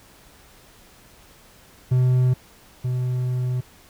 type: tone pair in turn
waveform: triangle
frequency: 126.8 / 125.85 Hz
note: B2 / B2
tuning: +46 / +33 cents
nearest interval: unison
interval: 13 cents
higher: first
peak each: -13 / -19 dBFS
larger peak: first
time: 1.91-2.34 / 2.84-3.61 s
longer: second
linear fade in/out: 10 ms
effects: pink hiss -51 dBFS RMS until 3.89 s